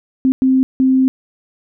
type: tone bursts at uneven times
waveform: sine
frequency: 261.6 Hz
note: C4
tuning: in tune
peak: -9 dBFS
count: 3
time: 0.25-0.32 / 0.42-0.63 / 0.8-1.08 s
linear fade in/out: 0 ms
effects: none